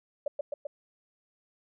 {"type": "tone with echo", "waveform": "sine", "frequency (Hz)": 577, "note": "D5", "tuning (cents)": -31, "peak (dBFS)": -26, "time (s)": [0.26, 0.28], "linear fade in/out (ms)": 5, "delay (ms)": 130, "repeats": 3, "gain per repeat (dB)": -2, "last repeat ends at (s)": 0.67, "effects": []}